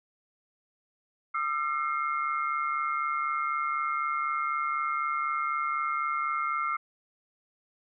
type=tone cluster; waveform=sine; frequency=1205 / 1349 / 2133 Hz; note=D6 / E6 / C7; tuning=+44 / +40 / +33 cents; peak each=-31 / -30 / -34 dBFS; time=1.34-6.77 s; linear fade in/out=10 ms; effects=none